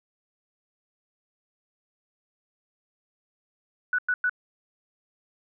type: tone bursts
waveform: sine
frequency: 1480 Hz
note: F#6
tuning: in tune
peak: -21 dBFS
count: 3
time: 3.93-4.295 s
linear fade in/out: 2 ms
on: 55 ms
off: 100 ms
effects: none